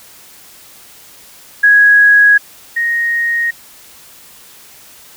sine tone pair in turn, 1661.2 / 1867.9 Hz, G#6 / A#6, 0 / +3 cents, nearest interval major second, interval 203 cents, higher second, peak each -4 / -12 dBFS, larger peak first, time 1.63-2.38 / 2.76-3.51 s, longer neither, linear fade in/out 10 ms, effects white hiss -40 dBFS RMS until 5.16 s

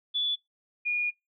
sine tone pair in turn, 3448 / 2438 Hz, A7 / D#7, -36 / -36 cents, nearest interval tritone, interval 600 cents, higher first, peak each -25 dBFS, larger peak neither, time 0.14-0.36 / 0.85-1.11 s, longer second, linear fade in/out 20 ms, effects noise-tail reverb RT60 0.2 s tail -24 dB re dry

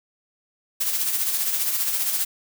blue noise with tremolo, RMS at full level -22 dBFS, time 0.8-2.25 s, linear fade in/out 10 ms, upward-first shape sine, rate 15 Hz, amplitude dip 45%, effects none

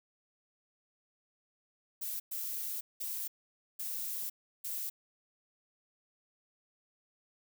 violet noise bursts at uneven times, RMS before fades -38 dBFS, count 5, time 2.01-2.2 / 2.31-2.81 / 3-3.28 / 3.79-4.3 / 4.64-4.9 s, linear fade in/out 10 ms, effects none

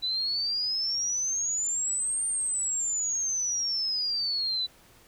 sine exponential two-way sweep, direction up then down, 3951 to 8870 to 3951 Hz, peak -26 dBFS, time 0.02-4.67 s, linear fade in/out 20 ms, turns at 2.26 s, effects pink hiss -57 dBFS RMS until 5.07 s

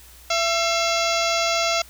harmonic tone with a mistuned harmonic, 672 Hz, E5, 33 cents sharp, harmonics 1 / 2 / 3 / 4 / 5 / 6 / 7 / 8 / 9 / 10, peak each -23 / -26 / -28 / -29 / -30 / -31 / -31 / -32 / -33 / -33 dBFS, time 0.3-1.82 s, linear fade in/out 5 ms, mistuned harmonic 3, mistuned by +100 cents, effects added 60 Hz sine -48 dBFS peak until 1.89 s + white hiss -48 dBFS RMS until 1.89 s

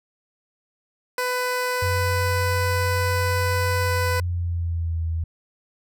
15% pulse tone, 499.5 Hz, B4, 20 cents sharp, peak -16 dBFS, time 1.18-4.2 s, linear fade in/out 2 ms
sine tone with pitch glide, 92 to 81.96 Hz, F#2 to E2, -9 to -9 cents, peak -22 dBFS, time 1.82-5.24 s, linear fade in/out 5 ms, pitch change -200 cents, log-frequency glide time 3.77-5.03 s
effects none

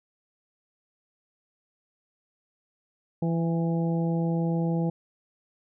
harmonic tone with a mistuned harmonic, 166.9 Hz, E3, 22 cents sharp, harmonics 1 / 2 / 3 / 4 / 5, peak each -24 / -32 / -34 / -40 / -39 dBFS, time 3.22-4.9 s, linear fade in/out 5 ms, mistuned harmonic 5, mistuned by -27 cents, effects none

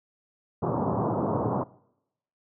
pink band-pass noise, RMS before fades -27 dBFS, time 0.62-1.64 s, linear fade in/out 10 ms, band 100 to 1100 Hz, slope 48 dB/octave, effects noise-tail reverb RT60 0.8 s tail -22 dB re dry

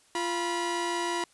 sawtooth tone pair together, 346.4 / 973 Hz, F4 / B5, -14 / -26 cents, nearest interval octave + tritone, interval 1788 cents, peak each -27 dBFS, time 0.15-1.24 s, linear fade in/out 2 ms, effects white hiss -62 dBFS RMS until 1.33 s + resampled to 24000 Hz

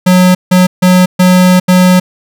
square tone bursts at uneven times, 182.5 Hz, F#3, 24 cents flat, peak -4 dBFS, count 5, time 0.06-0.35 / 0.51-0.67 / 0.82-1.06 / 1.19-1.6 / 1.68-2 s, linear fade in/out 10 ms, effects none

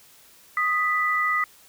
sine tone pair together, 1244.5 / 1975.5 Hz, D#6 / B6, 0 / 0 cents, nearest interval minor sixth, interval 800 cents, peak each -23 dBFS, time 0.57-1.44 s, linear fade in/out 2 ms, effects white hiss -53 dBFS RMS until 1.68 s

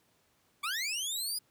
20% pulse linear sweep, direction up, 1108.7 to 5010 Hz, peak -27 dBFS, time 0.63-1.39 s, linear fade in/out 10 ms, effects pink hiss -70 dBFS RMS until 1.5 s + high-pass 100 Hz 12 dB/octave

